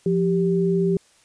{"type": "tone pair together", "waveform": "sine", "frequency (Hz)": [174.4, 391.5], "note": ["F3", "G4"], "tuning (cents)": [-2, -2], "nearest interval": "octave + major second", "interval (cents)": 1400, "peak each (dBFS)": -20, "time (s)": [0.06, 0.97], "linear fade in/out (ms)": 2, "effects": ["white hiss -57 dBFS RMS until 1.24 s", "resampled to 22050 Hz"]}